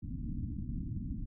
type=low-pass noise; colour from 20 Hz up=pink; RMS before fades=-38 dBFS; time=0.02-1.26 s; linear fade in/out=20 ms; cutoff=300 Hz; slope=96 dB/octave; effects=none